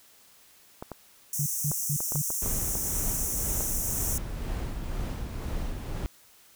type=clicks; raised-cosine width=1 ms; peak=-22 dBFS; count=10; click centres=0.825 / 0.917 / 1.716 / 2.005 / 2.121 / 2.157 / 2.304 / 2.461 / 2.754 / 3.607 s
type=high-pass noise; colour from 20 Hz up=pink; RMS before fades=-31 dBFS; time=1.33-4.18 s; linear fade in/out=2 ms; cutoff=5700 Hz; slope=96 dB/octave
type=tone bursts; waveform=sine; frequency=146.6 Hz; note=D3; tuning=3 cents flat; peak=-26 dBFS; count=4; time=1.39-2.218 s; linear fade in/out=5 ms; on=72 ms; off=180 ms
type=noise with tremolo; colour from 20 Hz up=brown; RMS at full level=-31 dBFS; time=2.42-6.06 s; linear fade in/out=0 ms; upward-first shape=sine; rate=2 Hz; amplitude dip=40%
effects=white hiss -57 dBFS RMS until 6.55 s